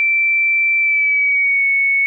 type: tone with pitch glide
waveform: sine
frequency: 2338 to 2214 Hz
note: D7 to C#7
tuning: -8 to -3 cents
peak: -12 dBFS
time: 0-2.06 s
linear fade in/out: 0 ms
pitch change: -95 cents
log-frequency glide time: 0.79-1.66 s
effects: none

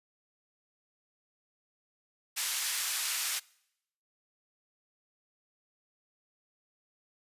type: band-pass noise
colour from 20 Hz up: white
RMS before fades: -33 dBFS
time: 2.36-3.4 s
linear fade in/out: 20 ms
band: 1400 to 11000 Hz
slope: 12 dB/octave
effects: noise-tail reverb RT60 0.8 s tail -24 dB re dry + resampled to 32000 Hz

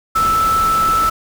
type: tone in noise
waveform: sine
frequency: 1318.5 Hz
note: E6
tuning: in tune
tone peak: -12 dBFS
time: 0.15-1.1 s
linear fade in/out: 10 ms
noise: pink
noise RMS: -25 dBFS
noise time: 0.15-1.1 s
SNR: +10 dB
effects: none

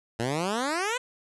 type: exponential sweep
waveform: 10% pulse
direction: up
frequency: 110.8 to 518 Hz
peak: -18 dBFS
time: 0.19-0.98 s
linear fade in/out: 10 ms
effects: resampled to 24000 Hz + 10-bit

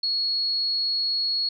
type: tone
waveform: sine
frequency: 4336 Hz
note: C#8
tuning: 39 cents flat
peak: -22 dBFS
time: 0.03-1.49 s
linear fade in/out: 5 ms
effects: none

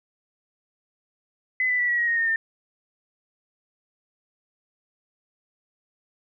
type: tone with pitch steps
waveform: sine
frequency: 2022 / 1989.6 / 1957.6 / 1926.2 / 1895.3 / 1864.9 / 1835 / 1805.6 Hz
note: B6 / B6 / B6 / B6 / A#6 / A#6 / A#6 / A6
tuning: +40 / +12 / -16 / -44 / +28 / 0 / -28 / +44 cents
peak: -20 dBFS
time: 1.6-2.36 s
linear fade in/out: 2 ms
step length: 95 ms
effects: none

